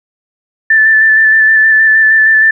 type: tone with vibrato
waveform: sine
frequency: 1760 Hz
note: A6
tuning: in tune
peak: -4 dBFS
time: 0.7-2.51 s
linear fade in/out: 5 ms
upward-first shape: square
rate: 6.4 Hz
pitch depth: 15 cents each way
effects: none